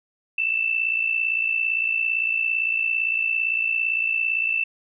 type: tone with amplitude modulation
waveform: sine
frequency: 2657 Hz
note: E7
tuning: 13 cents sharp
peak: -17 dBFS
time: 0.38-4.64 s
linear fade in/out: 5 ms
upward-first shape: sine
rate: 57.7 Hz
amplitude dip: 70%
effects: none